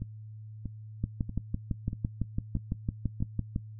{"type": "two click trains", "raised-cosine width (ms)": 5, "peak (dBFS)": [-17, -23], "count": [16, 6], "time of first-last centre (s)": [[1.04, 3.561], [0.02, 3.205]], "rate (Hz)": [5.95, 1.57], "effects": ["noise-tail reverb RT60 0.1 s tail -17 dB re dry", "added 108 Hz sine -42 dBFS peak until 3.79 s"]}